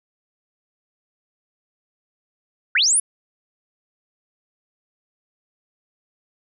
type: linear sweep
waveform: sine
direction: up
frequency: 1300 to 10548 Hz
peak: -14 dBFS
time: 2.75-3 s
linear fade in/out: 5 ms
effects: none